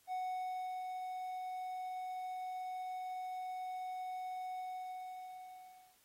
triangle tone with ADSR envelope, 740 Hz, F#5, in tune, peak -34 dBFS, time 0.07-5.97 s, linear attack 52 ms, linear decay 710 ms, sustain -4 dB, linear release 1400 ms, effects white hiss -70 dBFS RMS until 6.04 s + AAC 48 kbps

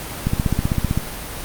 click train, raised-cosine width 5 ms, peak -5 dBFS, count 12, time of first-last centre 0.27-0.975 s, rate 15.6 Hz, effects pink hiss -30 dBFS RMS until 1.44 s + Opus 32 kbps

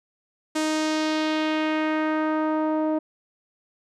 sawtooth tone with low-pass filter sweep, 311.1 Hz, D#4, in tune, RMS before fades -24 dBFS, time 0.55-2.99 s, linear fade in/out 10 ms, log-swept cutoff 8400 to 700 Hz, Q 1.4, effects none

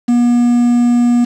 triangle tone with quantisation, 240.6 Hz, B3, 45 cents flat, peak -6 dBFS, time 0.08-1.25 s, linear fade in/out 10 ms, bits 5, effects low-pass 7000 Hz 12 dB/octave

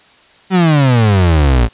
35% pulse exponential sweep, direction down, 193.5 to 55.6 Hz, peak -6 dBFS, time 0.5-1.69 s, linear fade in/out 50 ms, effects white hiss -46 dBFS RMS until 1.73 s + resampled to 8000 Hz

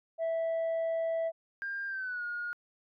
sine tone, 657 Hz, E5, 6 cents flat, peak -26 dBFS, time 0.18-1.32 s, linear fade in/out 50 ms
sine tone with pitch glide, 1600 to 1433.7 Hz, G6 to F6, +35 to +45 cents, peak -33 dBFS, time 1.62-2.53 s, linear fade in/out 0 ms, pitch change -190 cents, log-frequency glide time 1.87-2.24 s
effects tanh soft clip ceiling -28 dBFS

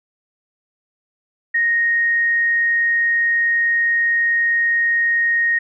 sine tone, 1864.7 Hz, A#6, in tune, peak -14 dBFS, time 1.54-5.59 s, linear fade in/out 10 ms, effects none

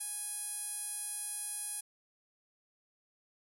sawtooth tone with band-pass filter, 830 Hz, G#5, 1 cent flat, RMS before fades -40 dBFS, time 0-1.81 s, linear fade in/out 10 ms, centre 10000 Hz, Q 7.2, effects none

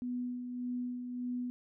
sine tone with tremolo, 246.9 Hz, B3, in tune, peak -33 dBFS, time 0.02-1.5 s, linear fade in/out 0 ms, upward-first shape sine, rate 1.7 Hz, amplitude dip 45%, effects none

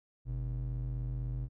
triangle ring-modulated tone, 88 Hz, F2, 14 cents sharp, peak -28 dBFS, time 0.25-1.49 s, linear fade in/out 50 ms, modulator 38 Hz, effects none

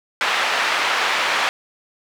pink band-pass noise, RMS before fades -20 dBFS, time 0.21-1.49 s, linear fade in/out 0 ms, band 1000 to 3000 Hz, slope 12 dB/octave, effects none

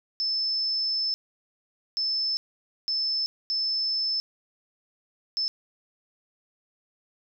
sine tone bursts at uneven times, 5260 Hz, E8, 5 cents flat, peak -24 dBFS, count 5, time 0.2-1.14 / 1.97-2.37 / 2.88-3.26 / 3.5-4.2 / 5.37-5.48 s, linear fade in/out 0 ms, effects none

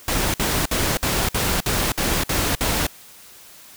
pink noise bursts, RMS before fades -21 dBFS, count 9, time 0.08-2.868 s, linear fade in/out 2 ms, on 260 ms, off 56 ms, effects white hiss -45 dBFS RMS until 3.76 s

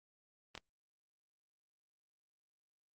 clicks, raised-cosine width 0.2 ms, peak -27 dBFS, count 2, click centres 0.552 / 0.577 s, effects Opus 32 kbps

